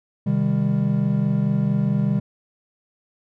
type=chord; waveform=triangle; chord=C minor; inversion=none; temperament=equal with one note detuned; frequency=130.81 / 155.56 / 199.31 Hz; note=C3 / Eb3 / G3; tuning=0 / 0 / +29 cents; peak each=-21 / -21 / -19 dBFS; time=0.26-2.2 s; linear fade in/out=10 ms; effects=none